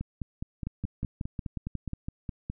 two click trains, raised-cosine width 5 ms, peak -20 / -21 dBFS, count 8 / 13, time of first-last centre 0.67-1.934 / 0.01-2.5 s, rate 5.54 / 4.82 Hz, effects none

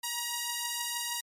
5% pulse beating tone pair, 950 / 956.4 Hz, A#5 / A#5, +33 / +44 cents, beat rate 6.4 Hz, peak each -21 / -26 dBFS, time 0.03-1.21 s, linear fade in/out 10 ms, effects MP3 64 kbps

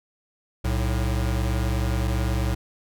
square tone pair together, 62.31 / 110 Hz, B1 / A2, +16 / 0 cents, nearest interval minor seventh, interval 984 cents, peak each -24 / -27 dBFS, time 0.64-2.55 s, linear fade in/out 10 ms, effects none

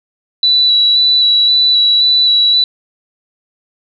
sine tone with vibrato, 3945 Hz, B7, 3 cents flat, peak -7 dBFS, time 0.43-2.64 s, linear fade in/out 2 ms, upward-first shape square, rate 1.9 Hz, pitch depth 12 cents each way, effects none

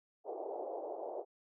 white band-pass noise, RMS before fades -42 dBFS, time 0.24-1.25 s, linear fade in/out 50 ms, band 360 to 770 Hz, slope 48 dB/octave, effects none

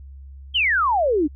sine exponential sweep, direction down, 3227 to 277.2 Hz, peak -16 dBFS, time 0.54-1.28 s, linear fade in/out 20 ms, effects added 68 Hz sine -37 dBFS peak until 1.35 s

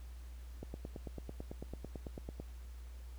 click train, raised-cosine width 2 ms, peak -30 dBFS, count 17, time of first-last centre 0.63-2.4 s, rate 9.04 Hz, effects added 60 Hz sine -46 dBFS peak until 3.18 s + pink hiss -64 dBFS RMS until 3.18 s

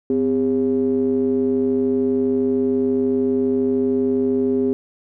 triangle ring-modulated tone, 73.42 Hz, D2, in tune, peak -11 dBFS, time 0.1-4.73 s, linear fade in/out 0 ms, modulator 330 Hz, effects none

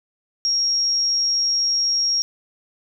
sine tone, 5588 Hz, F8, in tune, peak -17 dBFS, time 0.45-2.22 s, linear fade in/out 0 ms, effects none

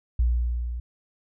sine tone with level ramp, 59.7 Hz, A#1, 42 cents sharp, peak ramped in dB -17 to -29 dBFS, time 0.19-0.8 s, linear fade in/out 5 ms, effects none

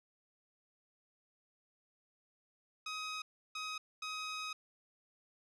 15% pulse tone bursts at uneven times, 1262 Hz, D#6, 24 cents sharp, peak -33 dBFS, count 3, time 2.86-3.22 / 3.55-3.78 / 4.02-4.53 s, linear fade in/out 5 ms, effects resampled to 22050 Hz

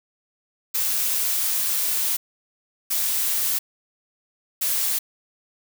blue noise bursts at uneven times, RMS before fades -23 dBFS, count 3, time 0.74-2.17 / 2.9-3.59 / 4.61-4.99 s, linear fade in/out 10 ms, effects none

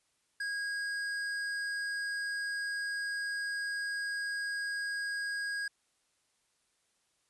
sine tone with hard clipping, 1639 Hz, G#6, 23 cents flat, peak -35 dBFS, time 0.4-5.68 s, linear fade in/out 5 ms, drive 11 dB, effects white hiss -75 dBFS RMS until 7.29 s + resampled to 24000 Hz

